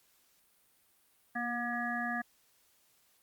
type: harmonic tone with a mistuned harmonic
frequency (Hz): 240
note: B3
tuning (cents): -49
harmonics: 1 / 3 / 5 / 7 / 8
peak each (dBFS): -38 / -38 / -43 / -36 / -44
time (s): 1.35-2.22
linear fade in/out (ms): 10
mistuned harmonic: 1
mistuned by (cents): -23
effects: white hiss -69 dBFS RMS until 3.22 s + Opus 48 kbps